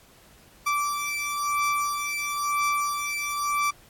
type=beating tone pair; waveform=30% pulse; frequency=1165 / 1166 Hz; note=D6 / D6; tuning=-14 / -13 cents; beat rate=1 Hz; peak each=-25 dBFS; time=0.66-3.71 s; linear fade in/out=10 ms; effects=pink hiss -55 dBFS RMS until 3.89 s + AAC 64 kbps